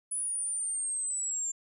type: linear sweep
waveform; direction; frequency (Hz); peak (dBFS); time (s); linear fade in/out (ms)
sine; down; 9956 to 7270; -30; 0.11-1.52; 10
effects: none